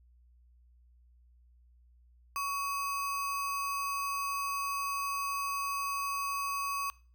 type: tone with sample-and-hold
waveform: sine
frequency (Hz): 1122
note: C#6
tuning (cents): +21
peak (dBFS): -31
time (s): 2.36-6.9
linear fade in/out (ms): 0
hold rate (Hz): 3675
effects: noise-tail reverb RT60 0.4 s tail -21 dB re dry + added 60 Hz sine -59 dBFS peak until 7.14 s